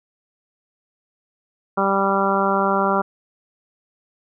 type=harmonic tone; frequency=196 Hz; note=G3; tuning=in tune; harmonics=1 / 2 / 3 / 4 / 5 / 6 / 7; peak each=-24 / -24 / -24 / -24 / -24 / -24 / -24 dBFS; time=1.77-3.02 s; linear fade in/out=10 ms; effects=none

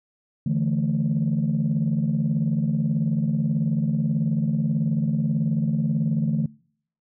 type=chord; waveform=sine; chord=D suspended second; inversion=none; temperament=just; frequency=146.83 / 165.19 / 220.2 Hz; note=D3 / E3 / A3; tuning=0 / +4 / +2 cents; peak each=-23 / -24 / -24 dBFS; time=0.46-6.46 s; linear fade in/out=5 ms; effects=noise-tail reverb RT60 0.6 s tail -25 dB re dry + tanh soft clip ceiling -14 dBFS

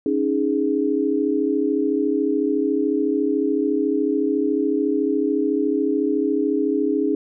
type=chord; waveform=sine; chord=C# suspended second; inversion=none; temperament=equal; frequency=277.2 / 311.1 / 415.3 Hz; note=C#4 / D#4 / G#4; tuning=0 / 0 / 0 cents; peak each=-22 dBFS; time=0.06-7.15 s; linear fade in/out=2 ms; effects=none

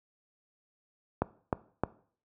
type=clicks; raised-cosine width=1 ms; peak=-12 dBFS; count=3; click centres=1.22 / 1.528 / 1.836 s; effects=noise-tail reverb RT60 0.5 s tail -19 dB re dry + high-pass 60 Hz 12 dB/octave

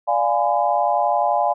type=chord; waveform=sine; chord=D diminished seventh; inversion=none; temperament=equal with one note detuned; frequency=587.3 / 698.5 / 830.6 / 1010.9 Hz; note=D5 / F5 / Ab5 / Cb6; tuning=0 / 0 / 0 / +40 cents; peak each=-23 / -20 / -20 / -25 dBFS; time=0.07-1.54 s; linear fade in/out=20 ms; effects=none

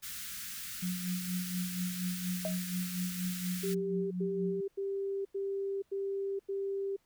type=band-stop noise; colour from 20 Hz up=white; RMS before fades=-42 dBFS; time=0.02-3.75 s; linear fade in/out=20 ms; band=240 to 1300 Hz; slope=48 dB/octave
type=tone with tremolo; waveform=sine; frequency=180.8 Hz; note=F#3; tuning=40 cents flat; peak=-31 dBFS; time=0.82-4.61 s; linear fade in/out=10 ms; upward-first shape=sine; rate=4.2 Hz; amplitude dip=60%
type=tone with exponential decay; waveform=sine; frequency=630 Hz; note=D#5; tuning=21 cents sharp; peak=-29 dBFS; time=2.45-2.6 s; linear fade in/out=1 ms; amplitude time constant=32 ms
type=tone bursts; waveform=sine; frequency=393.3 Hz; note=G4; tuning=6 cents sharp; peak=-32 dBFS; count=6; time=3.63-6.965 s; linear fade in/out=10 ms; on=480 ms; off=91 ms
effects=pink hiss -74 dBFS RMS until 7.05 s

